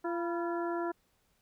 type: harmonic tone with a mistuned harmonic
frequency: 343.1 Hz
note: F4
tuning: 31 cents flat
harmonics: 1 / 2 / 3 / 4 / 5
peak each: -33 / -38 / -40 / -42 / -47 dBFS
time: 0.04-0.92 s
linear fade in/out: 10 ms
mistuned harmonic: 3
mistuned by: -75 cents
effects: pink hiss -73 dBFS RMS until 1.41 s